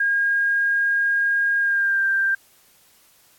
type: tone with pitch glide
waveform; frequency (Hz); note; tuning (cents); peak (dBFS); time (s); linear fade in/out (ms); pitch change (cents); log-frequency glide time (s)
sine; 1624 to 1580.5; G#6 to G6; -39 to +14; -17; 0-2.35; 5; -47; 1.59-2.04
effects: white hiss -56 dBFS RMS until 3.38 s + AAC 64 kbps